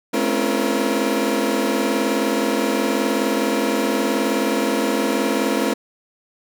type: tone cluster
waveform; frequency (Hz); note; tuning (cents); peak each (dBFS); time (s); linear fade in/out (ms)
30% pulse; 215.4 / 260.4 / 279.5 / 339.4 / 475.4; A3 / C4 / C#4 / F4 / A#4; -37 / -8 / +14 / -49 / +34; -22; 0.13-5.74; 10
effects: none